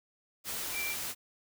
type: tone in noise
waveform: sine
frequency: 2349 Hz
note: D7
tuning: in tune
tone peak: -34 dBFS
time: 0.72-0.96 s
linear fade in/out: 50 ms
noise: white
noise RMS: -37 dBFS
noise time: 0.44-1.15 s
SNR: 0 dB
effects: none